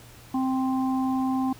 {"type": "harmonic tone", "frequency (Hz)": 261.6, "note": "C4", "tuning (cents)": 0, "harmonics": [1, 3, 4], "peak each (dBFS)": [-23, -31, -35], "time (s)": [0.34, 1.53], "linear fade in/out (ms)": 5, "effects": ["added 118 Hz sine -50 dBFS peak until 1.59 s", "pink hiss -50 dBFS RMS until 1.59 s"]}